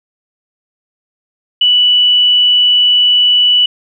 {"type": "tone", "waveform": "sine", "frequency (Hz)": 2960, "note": "F#7", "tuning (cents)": 0, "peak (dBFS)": -6, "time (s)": [1.61, 3.66], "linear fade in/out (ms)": 5, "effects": []}